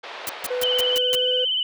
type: band-pass noise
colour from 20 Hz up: pink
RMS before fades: -36 dBFS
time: 0.03-0.96 s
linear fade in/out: 10 ms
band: 490 to 3900 Hz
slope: 24 dB/octave
type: noise bursts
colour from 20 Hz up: white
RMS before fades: -27 dBFS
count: 6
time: 0.27-1.152 s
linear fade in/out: 0 ms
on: 22 ms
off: 150 ms
type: tone with pitch glide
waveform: triangle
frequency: 498.6 to 502.6 Hz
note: B4 to B4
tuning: +16 to +30 cents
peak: -21 dBFS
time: 0.5-1.45 s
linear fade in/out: 10 ms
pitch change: +14 cents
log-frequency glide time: 1.07-1.28 s
type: tone with vibrato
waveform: sine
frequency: 3033 Hz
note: F#7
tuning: 42 cents sharp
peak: -20 dBFS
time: 0.63-1.63 s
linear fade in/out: 2 ms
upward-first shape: sine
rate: 17 Hz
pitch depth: 48 cents each way
effects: none